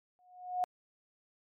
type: tone with exponential growth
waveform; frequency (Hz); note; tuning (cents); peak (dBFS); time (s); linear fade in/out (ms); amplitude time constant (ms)
sine; 726; F#5; -33; -26; 0.19-0.64; 0; 96
effects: MP3 64 kbps